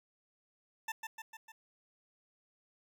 20% pulse tone with echo, 889 Hz, A5, 18 cents sharp, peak -31 dBFS, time 0.88-0.92 s, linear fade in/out 5 ms, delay 150 ms, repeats 4, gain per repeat -4 dB, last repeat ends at 1.52 s, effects none

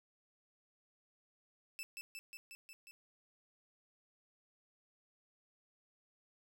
sawtooth tone with echo, 2637 Hz, E7, in tune, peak -39 dBFS, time 1.79-1.83 s, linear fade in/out 0 ms, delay 180 ms, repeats 6, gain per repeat -2 dB, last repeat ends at 2.91 s, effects none

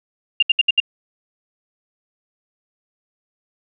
sine tone bursts, 2800 Hz, F7, 4 cents sharp, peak -10 dBFS, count 5, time 0.4-0.802 s, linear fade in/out 5 ms, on 26 ms, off 68 ms, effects none

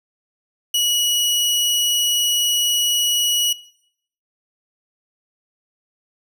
sawtooth tone, 2919 Hz, F#7, 24 cents flat, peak -13 dBFS, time 0.74-3.53 s, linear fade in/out 5 ms, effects noise-tail reverb RT60 0.7 s tail -21 dB re dry

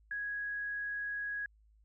sine tone, 1661.2 Hz, G#6, in tune, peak -35 dBFS, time 0.11-1.46 s, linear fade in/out 2 ms, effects added 53 Hz sine -62 dBFS peak until 1.84 s

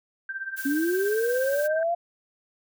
sine tone with tremolo, 1568 Hz, G6, in tune, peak -27 dBFS, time 0.29-1.83 s, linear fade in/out 2 ms, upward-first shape triangle, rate 17 Hz, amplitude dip 85%
blue noise, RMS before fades -38 dBFS, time 0.56-1.68 s, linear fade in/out 20 ms
sine linear sweep, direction up, 269.9 to 698 Hz, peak -22 dBFS, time 0.65-1.95 s, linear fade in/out 10 ms
effects none

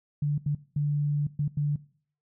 sine tone bursts at uneven times, 146.2 Hz, D3, 7 cents flat, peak -23 dBFS, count 5, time 0.22-0.38 / 0.46-0.55 / 0.76-1.27 / 1.39-1.48 / 1.57-1.76 s, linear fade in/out 5 ms, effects noise-tail reverb RT60 0.5 s tail -20 dB re dry

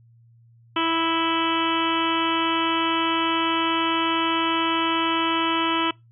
harmonic tone with a mistuned harmonic, 328.8 Hz, E4, 4 cents flat, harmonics 1 / 2 / 3 / 4 / 5 / 6 / 7 / 8 / 9 / 10, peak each -25 / -35 / -26 / -27 / -36 / -36 / -35 / -31 / -28 / -34 dBFS, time 0.76-5.91 s, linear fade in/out 5 ms, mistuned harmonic 9, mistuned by +26 cents, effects noise-tail reverb RT60 0.2 s tail -23 dB re dry + added 116 Hz sine -51 dBFS peak until 6.11 s

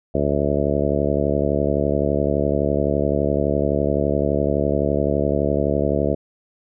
harmonic tone, 71.8 Hz, D2, 39 cents flat, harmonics 1 / 2 / 3 / 4 / 5 / 6 / 7 / 8 / 9, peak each -26 / -26 / -26 / -26 / -26 / -26 / -26 / -26 / -26 dBFS, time 0.14-6.15 s, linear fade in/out 10 ms, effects none

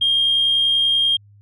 sine tone with amplitude modulation, 3220 Hz, G7, 46 cents sharp, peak -12 dBFS, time 0.01-1.17 s, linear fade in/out 10 ms, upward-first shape sine, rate 70.3 Hz, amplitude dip 30%, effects tanh soft clip ceiling -9 dBFS + added 102 Hz sine -46 dBFS peak until 1.41 s

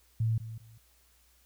sine tone with echo, 112.5 Hz, A2, 39 cents sharp, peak -25 dBFS, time 0.2-0.38 s, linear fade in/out 5 ms, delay 200 ms, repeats 2, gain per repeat -13 dB, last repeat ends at 0.78 s, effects added 60 Hz sine -66 dBFS peak until 1.45 s + white hiss -66 dBFS RMS until 1.45 s

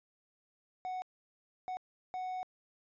triangle tone bursts at uneven times, 740 Hz, F#5, in tune, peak -34 dBFS, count 3, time 0.85-1.02 / 1.68-1.77 / 2.14-2.43 s, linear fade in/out 0 ms, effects resampled to 16000 Hz

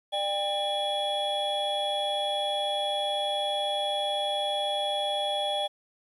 triangle tone cluster, 597 / 799 / 3367 Hz, D5 / G5 / G#7, +28 / +33 / +23 cents, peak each -29 dBFS, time 0.12-5.68 s, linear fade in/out 20 ms, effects resampled to 32000 Hz + 10-bit

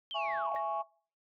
sine linear sweep, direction down, 3215 to 554 Hz, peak -37 dBFS, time 0.11-0.55 s, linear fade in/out 0 ms
sine chord, C# minor, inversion first, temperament just, 665.2 / 831.5 / 1108.7 Hz, E5 / G#5 / C#6, +16 / +2 / 0 cents, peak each -36 / -34 / -35 dBFS, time 0.14-0.83 s, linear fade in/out 20 ms
sine tone with exponential decay, 1864.7 Hz, A#6, in tune, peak -38 dBFS, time 0.56-0.65 s, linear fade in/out 0 ms, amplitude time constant 19 ms
effects noise-tail reverb RT60 0.4 s tail -21 dB re dry + tanh soft clip ceiling -24 dBFS

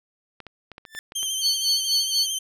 clicks, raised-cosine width 0.3 ms, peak -24 dBFS, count 8, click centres 0.403 / 0.467 / 0.717 / 0.781 / 0.852 / 0.95 / 1.121 / 1.23 s
sawtooth tone with exponential growth, 1766 Hz, A6, 6 cents sharp, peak -25 dBFS, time 0.86-0.99 s, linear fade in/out 1 ms, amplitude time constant 28 ms
20% pulse tone with vibrato, 3126 Hz, G7, 6 cents flat, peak -19 dBFS, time 1.15-2.39 s, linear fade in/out 10 ms, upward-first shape triangle, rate 13 Hz, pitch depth 47 cents each way
triangle tone with tremolo, 4435 Hz, C#8, in tune, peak -17 dBFS, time 1.41-2.27 s, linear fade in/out 50 ms, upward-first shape sine, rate 4.1 Hz, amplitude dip 90%
effects none

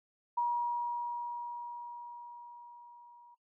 sine tone with level ramp, 956 Hz, A#5, 43 cents sharp, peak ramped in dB -27 to -54 dBFS, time 0.37-3.35 s, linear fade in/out 10 ms, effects noise-tail reverb RT60 0.1 s tail -18 dB re dry

